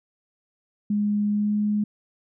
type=tone with pitch glide; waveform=sine; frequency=207.2 to 209.1 Hz; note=G#3 to G#3; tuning=-4 to +12 cents; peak=-20 dBFS; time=0.9-1.84 s; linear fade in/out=5 ms; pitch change=+16 cents; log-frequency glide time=1.3-1.54 s; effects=none